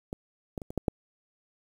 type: clicks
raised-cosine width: 2 ms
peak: -21 / -20 / -26 / -25 / -14 / -11 dBFS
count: 6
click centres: 0.129 / 0.578 / 0.618 / 0.705 / 0.777 / 0.882 s
effects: 8-bit